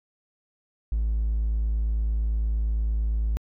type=tone; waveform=triangle; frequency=54.4 Hz; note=A1; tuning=19 cents flat; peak=-19 dBFS; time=0.92-3.37 s; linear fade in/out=0 ms; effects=tanh soft clip ceiling -17 dBFS